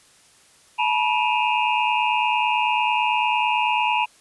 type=tone cluster; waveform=sine; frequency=859 / 968 / 2416 / 2567 / 2788 Hz; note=A5 / B5 / D7 / E7 / F7; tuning=-42 / -35 / +48 / -47 / -4 cents; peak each=-23 / -22 / -30 / -26 / -27 dBFS; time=0.78-4.06 s; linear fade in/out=20 ms; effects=white hiss -54 dBFS RMS until 4.2 s + resampled to 24000 Hz